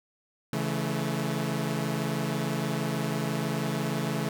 sawtooth chord, A major, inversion first, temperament equal with one note detuned, 138.59 / 164.81 / 216.5 Hz, C#3 / E3 / A3, 0 / 0 / -28 cents, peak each -28 dBFS, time 0.53-4.29 s, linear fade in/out 2 ms, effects none

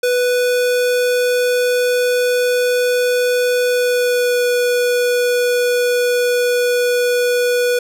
square tone with pitch glide, 493.9 to 489.4 Hz, B4 to B4, 0 to -16 cents, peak -14 dBFS, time 0.03-7.79 s, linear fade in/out 5 ms, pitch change -16 cents, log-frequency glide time 3.67-4.45 s, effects none

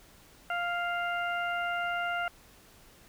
harmonic tone, 698.5 Hz, F5, in tune, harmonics 1 / 2 / 3 / 4, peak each -33 / -32 / -40 / -41 dBFS, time 0.5-2.28 s, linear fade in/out 2 ms, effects pink hiss -57 dBFS RMS until 3.08 s

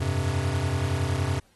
square chord, F suspended second, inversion none, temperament equal, 87.31 / 98 / 130.81 Hz, F2 / G2 / C3, 0 / 0 / 0 cents, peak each -29 dBFS, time 0-1.4 s, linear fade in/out 10 ms, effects pink hiss -63 dBFS RMS until 1.55 s + AAC 32 kbps

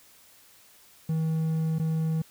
triangle tone with dropouts, 160 Hz, D#3, 49 cents sharp, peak -22 dBFS, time 1.09-2.22 s, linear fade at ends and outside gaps 5 ms, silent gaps 1.786-1.796 s, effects white hiss -56 dBFS RMS until 2.3 s

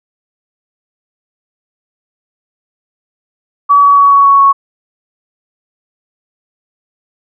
sine tone with pitch steps, 1140 / 1133.4 / 1126.9 / 1120.4 / 1114 / 1107.5 Hz, C#6 / C#6 / C#6 / C#6 / C#6 / C#6, +48 / +38 / +28 / +18 / +8 / -2 cents, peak -3 dBFS, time 3.69-4.53 s, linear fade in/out 20 ms, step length 140 ms, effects none

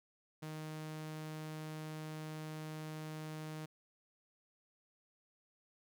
sawtooth tone, 155.56 Hz, D#3, in tune, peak -39 dBFS, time 0.42-3.66 s, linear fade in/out 10 ms, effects none

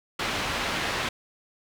white low-pass noise, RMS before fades -29 dBFS, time 0.19-1.09 s, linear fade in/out 5 ms, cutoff 2800 Hz, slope 12 dB/octave, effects none

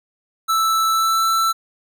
square tone with pitch glide, 1318.5 to 1331.5 Hz, E6 to E6, 0 to +17 cents, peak -16 dBFS, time 0.48-1.53 s, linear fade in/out 20 ms, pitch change +17 cents, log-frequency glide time 0.89-1.26 s, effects none

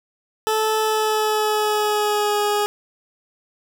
20% pulse tone with pitch glide, 435.8 to 414.9 Hz, A4 to G#4, -17 to -2 cents, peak -13 dBFS, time 0.47-2.66 s, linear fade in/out 0 ms, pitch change -85 cents, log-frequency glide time 0.81-2.39 s, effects none

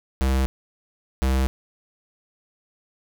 square tone pair in turn, 66 / 65.73 Hz, C2 / C2, +16 / +9 cents, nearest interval unison, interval 7 cents, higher first, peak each -19 dBFS, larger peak neither, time 0.21-0.46 / 1.22-1.47 s, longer neither, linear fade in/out 0 ms, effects none

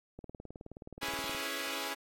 click train, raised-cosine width 2 ms, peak -32 dBFS, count 23, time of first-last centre 0.19-1.348 s, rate 19 Hz
5% pulse chord, C# minor seventh, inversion none, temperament equal, 277.2 / 329.6 / 415.3 / 493.9 Hz, C#4 / E4 / G#4 / B4, 0 / 0 / 0 / 0 cents, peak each -28 / -30 / -30 / -31 dBFS, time 1.01-1.95 s, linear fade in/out 20 ms
effects AAC 64 kbps

